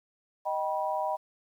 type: chord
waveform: sine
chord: Eb augmented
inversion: none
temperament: just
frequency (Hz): 622.3 / 777.8 / 972.3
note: Eb5 / G5 / B5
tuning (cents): 0 / -14 / -27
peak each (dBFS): -32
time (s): 0.45-1.17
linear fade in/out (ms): 20
effects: 10-bit